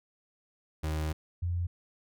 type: tone pair in turn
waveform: 35% pulse / sine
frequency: 77.78 / 87.31 Hz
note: D#2 / F2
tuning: 0 / 0 cents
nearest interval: major second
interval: 200 cents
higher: second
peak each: -28 dBFS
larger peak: neither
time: 0.83-1.13 / 1.42-1.67 s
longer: first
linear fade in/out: 10 ms
effects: none